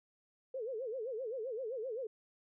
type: tone with vibrato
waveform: sine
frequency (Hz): 480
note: B4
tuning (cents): -49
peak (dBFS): -37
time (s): 0.54-2.07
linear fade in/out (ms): 5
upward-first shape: sine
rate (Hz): 7.7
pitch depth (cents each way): 210
effects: none